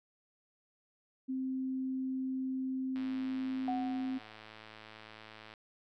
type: tone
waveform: sine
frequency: 261.6 Hz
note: C4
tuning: in tune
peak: -33 dBFS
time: 1.28-4.19 s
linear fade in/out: 20 ms
type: click train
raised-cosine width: 0.3 ms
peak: -34 dBFS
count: 282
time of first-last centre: 2.96-5.538 s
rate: 109 Hz
type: tone with exponential decay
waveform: sine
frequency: 740 Hz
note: F#5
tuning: in tune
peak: -32 dBFS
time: 3.68-4.51 s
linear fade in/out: 1 ms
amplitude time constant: 180 ms
effects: none